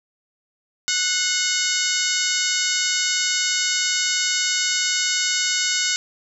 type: harmonic tone with a mistuned harmonic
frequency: 739 Hz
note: F#5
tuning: 2 cents flat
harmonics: 2 / 3 / 4 / 5 / 6 / 7 / 8 / 9 / 10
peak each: -28 / -28 / -28 / -28 / -28 / -28 / -28 / -28 / -28 dBFS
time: 0.88-5.96 s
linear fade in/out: 0 ms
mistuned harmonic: 3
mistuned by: -46 cents
effects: none